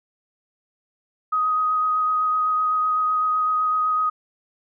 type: tone with vibrato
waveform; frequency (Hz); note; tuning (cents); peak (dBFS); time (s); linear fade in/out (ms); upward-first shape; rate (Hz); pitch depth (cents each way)
sine; 1254; D#6; +13; -18; 1.32-4.1; 10; sine; 7.9; 11
effects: none